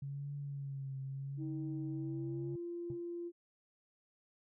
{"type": "tone with vibrato", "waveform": "sine", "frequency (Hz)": 138.59, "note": "C#3", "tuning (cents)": 0, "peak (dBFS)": -39, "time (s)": [0.02, 2.56], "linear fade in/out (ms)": 5, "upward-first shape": "triangle", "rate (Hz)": 0.77, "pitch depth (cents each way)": 60}
{"type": "tone with pitch glide", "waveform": "sine", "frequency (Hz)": [318, 344.8], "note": ["D#4", "F4"], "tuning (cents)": [38, -22], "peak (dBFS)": -39, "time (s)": [1.37, 3.32], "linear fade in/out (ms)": 50, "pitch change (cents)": 140, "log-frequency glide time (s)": [1.87, 2.51]}
{"type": "tone with exponential decay", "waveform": "sine", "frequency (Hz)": 133, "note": "C3", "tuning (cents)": 29, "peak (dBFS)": -36, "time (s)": [2.9, 3.02], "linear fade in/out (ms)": 2, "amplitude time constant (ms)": 24}
{"effects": ["tanh soft clip ceiling -30 dBFS"]}